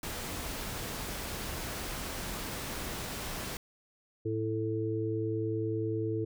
pink noise, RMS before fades -38 dBFS, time 0.03-3.57 s, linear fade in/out 2 ms
harmonic tone, 110 Hz, A2, in tune, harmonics 1 / 3 / 4, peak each -34 / -34 / -34 dBFS, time 4.25-6.25 s, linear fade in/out 10 ms
effects none

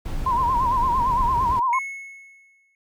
brown noise, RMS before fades -28 dBFS, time 0.05-1.6 s, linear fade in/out 10 ms
sine tone with vibrato, 996 Hz, B5, 14 cents sharp, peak -18 dBFS, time 0.26-1.79 s, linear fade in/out 5 ms, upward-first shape sine, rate 8.8 Hz, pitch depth 110 cents each way
triangle tone with exponential decay, 2191 Hz, C#7, 21 cents flat, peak -22 dBFS, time 1.73-2.75 s, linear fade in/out 1 ms, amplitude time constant 220 ms
effects none

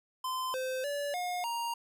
square tone with pitch steps, 1030 / 517 / 575 / 717 / 936 Hz, C6 / C5 / D5 / F5 / A#5, -28 / -21 / -37 / +45 / +7 cents, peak -33 dBFS, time 0.24-1.74 s, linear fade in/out 5 ms, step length 300 ms, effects none

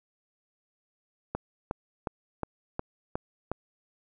click train, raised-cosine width 1 ms, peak -16 dBFS, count 7, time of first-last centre 1.35-3.516 s, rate 2.77 Hz, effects none

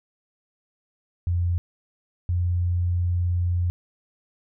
sine tone pair in turn, 87.31 / 88.12 Hz, F2 / F2, 0 / +16 cents, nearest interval unison, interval 16 cents, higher second, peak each -20 dBFS, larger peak neither, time 1.27-1.58 / 2.29-3.7 s, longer second, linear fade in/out 0 ms, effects none

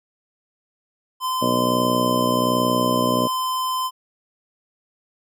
square tone, 1028 Hz, C6, 31 cents flat, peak -22 dBFS, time 1.2-3.91 s, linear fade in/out 50 ms
harmonic tone, 61.3 Hz, B1, 12 cents flat, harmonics 2 / 3 / 4 / 5 / 6 / 7 / 8 / 9 / 10, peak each -30 / -30 / -23 / -29 / -31 / -34 / -28 / -28 / -26 dBFS, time 1.41-3.28 s, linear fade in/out 20 ms
effects none

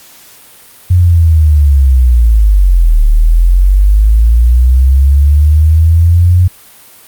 sine linear two-way sweep, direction down then up, 91 to 36.71 to 91 Hz, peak -3 dBFS, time 0.9-6.48 s, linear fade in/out 10 ms, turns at 3.04 s, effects white hiss -38 dBFS RMS until 7.07 s + Opus 48 kbps

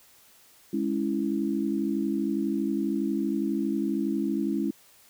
sine chord, C# minor, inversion second, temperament equal, 207.7 / 277.2 / 329.6 Hz, G#3 / C#4 / E4, 0 / 0 / 0 cents, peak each -29 dBFS, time 0.73-4.71 s, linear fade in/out 5 ms, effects white hiss -57 dBFS RMS until 5.09 s

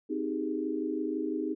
sine chord, Ab major seventh, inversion first, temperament just, 259.6 / 311.5 / 389.3 / 415.3 Hz, C4 / Eb4 / G4 / Ab4, -13 / +2 / -12 / 0 cents, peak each -36 / -32 / -37 / -37 dBFS, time 0.09-1.55 s, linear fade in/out 20 ms, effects none

